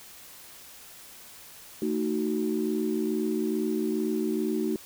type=chord; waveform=sine; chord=D# diminished; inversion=second; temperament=just; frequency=224 / 311.1 / 373.4 Hz; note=A3 / D#4 / F#4; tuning=+31 / 0 / +16 cents; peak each=-29 dBFS; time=1.82-4.76 s; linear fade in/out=2 ms; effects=tanh soft clip ceiling -16 dBFS + white hiss -48 dBFS RMS until 4.85 s